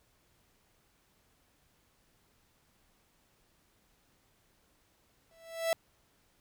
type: tone with exponential growth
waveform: 45% pulse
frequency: 659.3 Hz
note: E5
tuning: in tune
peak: -25 dBFS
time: 5.31-5.73 s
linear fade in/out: 1 ms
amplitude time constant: 91 ms
effects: pink hiss -70 dBFS RMS until 6.4 s